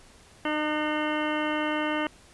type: harmonic tone with a mistuned harmonic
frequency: 304.2 Hz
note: D#4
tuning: 39 cents flat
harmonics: 1 / 2 / 3 / 4 / 5 / 6 / 7 / 9 / 10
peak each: -29 / -32 / -34 / -35 / -36 / -37 / -37 / -39 / -39 dBFS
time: 0.45-2.07 s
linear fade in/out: 2 ms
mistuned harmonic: 5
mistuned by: -22 cents
effects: pink hiss -54 dBFS RMS until 2.33 s + resampled to 24000 Hz